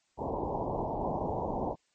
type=low-pass noise; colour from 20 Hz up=white; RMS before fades=-33 dBFS; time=0.17-1.76 s; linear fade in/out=50 ms; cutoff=980 Hz; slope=96 dB/octave; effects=white hiss -73 dBFS RMS until 1.94 s + MP3 32 kbps